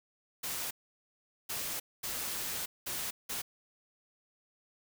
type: noise bursts at uneven times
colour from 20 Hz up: white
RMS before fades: -37 dBFS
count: 5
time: 0.43-0.71 / 1.49-1.8 / 2.03-2.66 / 2.86-3.11 / 3.29-3.42 s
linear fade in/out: 10 ms
effects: none